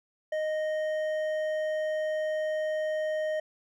sine tone with hard clipping, 620 Hz, D#5, 6 cents flat, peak -29 dBFS, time 0.32-3.4 s, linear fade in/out 5 ms, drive 7 dB, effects none

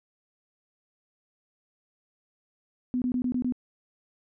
sine tone bursts, 250 Hz, B3, 21 cents sharp, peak -24 dBFS, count 6, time 2.94-3.523 s, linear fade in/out 0 ms, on 78 ms, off 23 ms, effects none

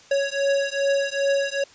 square beating tone pair, 554.4 / 556.9 Hz, C#5 / C#5, 0 / +8 cents, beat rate 2.5 Hz, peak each -24 dBFS, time 0.11-1.64 s, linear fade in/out 5 ms, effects white hiss -50 dBFS RMS until 1.74 s + resampled to 16000 Hz

